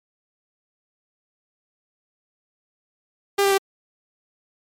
sawtooth tone with pitch steps, 400 / 394.9 / 390 Hz, G4 / G4 / G4, +35 / +13 / -9 cents, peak -12 dBFS, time 3.38-3.581 s, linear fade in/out 10 ms, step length 67 ms, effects MP3 64 kbps

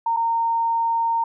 sine tone with dropouts, 920 Hz, A#5, 23 cents flat, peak -18 dBFS, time 0.06-1.24 s, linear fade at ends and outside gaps 5 ms, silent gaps 0.165-0.169 s, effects none

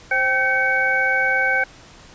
sine tone cluster, 526 / 780 / 1543 / 2238 Hz, C5 / G5 / G6 / C#7, +9 / -9 / -28 / +16 cents, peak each -27 / -25 / -18 / -22 dBFS, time 0.11-1.64 s, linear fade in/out 5 ms, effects pink hiss -45 dBFS RMS until 2.14 s + resampled to 16000 Hz

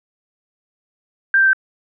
sine tone with pitch steps, 1582 / 1567.4 / 1553 Hz, G6 / G6 / G6, +15 / -1 / -17 cents, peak -10 dBFS, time 1.34-1.532 s, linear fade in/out 2 ms, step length 64 ms, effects none

